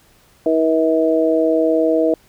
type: harmonic tone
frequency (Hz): 160.4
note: E3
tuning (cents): -47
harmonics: 2 / 3 / 4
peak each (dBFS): -17 / -17 / -17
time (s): 0.46-2.14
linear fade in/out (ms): 2
effects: pink hiss -53 dBFS RMS until 2.28 s